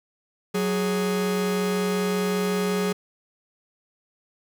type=tone pair together; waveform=45% pulse; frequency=185 / 415.3 Hz; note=F#3 / G#4; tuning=0 / 0 cents; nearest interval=octave + major second; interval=1400 cents; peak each=-25 dBFS; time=0.54-2.93 s; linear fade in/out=10 ms; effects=none